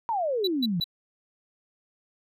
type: exponential sweep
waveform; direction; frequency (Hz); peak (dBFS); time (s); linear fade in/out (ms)
sine; down; 955 to 160.8; -24; 0.09-0.8; 0
type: tone bursts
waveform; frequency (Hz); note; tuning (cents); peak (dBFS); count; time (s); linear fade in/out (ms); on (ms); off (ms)
triangle; 3951; B7; 0; -23; 3; 0.44-0.842; 5; 34; 150
effects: none